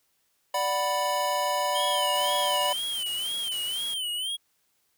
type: chord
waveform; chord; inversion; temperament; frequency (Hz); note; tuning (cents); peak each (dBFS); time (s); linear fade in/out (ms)
square; B minor; first; equal; 587.3 / 740 / 987.8; D5 / F#5 / B5; 0 / 0 / 0; -30 / -32 / -28; 0.54-2.73; 5
type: tone with vibrato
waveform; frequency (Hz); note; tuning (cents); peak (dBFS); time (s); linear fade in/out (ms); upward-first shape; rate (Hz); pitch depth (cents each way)
square; 3088; G7; -27; -29; 1.74-4.37; 20; sine; 2; 120
type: noise bursts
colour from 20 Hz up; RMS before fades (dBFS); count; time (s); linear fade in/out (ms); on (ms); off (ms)
white; -42; 4; 2.15-3.942; 5; 430; 24
effects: white hiss -71 dBFS RMS until 4.97 s